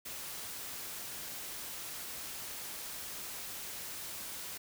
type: noise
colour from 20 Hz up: white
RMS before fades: -43 dBFS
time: 0.05-4.58 s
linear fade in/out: 10 ms
effects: none